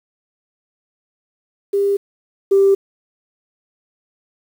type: tone pair in turn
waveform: sine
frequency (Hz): 400 / 392.7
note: G4 / G4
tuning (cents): +35 / +3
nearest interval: unison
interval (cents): 32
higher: first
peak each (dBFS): -13 / -8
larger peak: second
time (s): 1.73-1.97 / 2.51-2.75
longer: neither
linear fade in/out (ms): 10
effects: tanh soft clip ceiling -4 dBFS + 7-bit